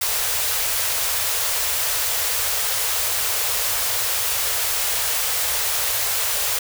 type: band-stop noise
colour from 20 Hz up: white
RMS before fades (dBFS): -22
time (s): 0.01-6.59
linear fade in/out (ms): 5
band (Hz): 120 to 420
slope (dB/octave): 96
effects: none